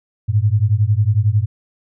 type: beating tone pair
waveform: sine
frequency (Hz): 100 / 111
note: G2 / A2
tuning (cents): +35 / +16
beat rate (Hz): 11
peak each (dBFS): -15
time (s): 0.28-1.46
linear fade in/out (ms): 20
effects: none